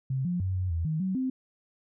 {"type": "tone with pitch steps", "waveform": "sine", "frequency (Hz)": [132.3, 177.1, 93.9, 92.2, 83, 157.1, 188.4, 259.7], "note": ["C3", "F3", "F#2", "F#2", "E2", "D#3", "F#3", "C4"], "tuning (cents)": [20, 24, 26, -6, 12, 17, 32, -13], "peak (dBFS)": -26, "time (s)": [0.1, 1.3], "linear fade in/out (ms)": 5, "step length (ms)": 150, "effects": []}